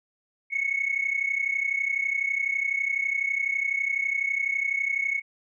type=tone pair together; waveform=sine; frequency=2187 / 2219 Hz; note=C#7 / C#7; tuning=-24 / +1 cents; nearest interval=unison; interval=25 cents; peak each=-26 dBFS; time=0.5-5.22 s; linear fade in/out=50 ms; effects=tanh soft clip ceiling -17 dBFS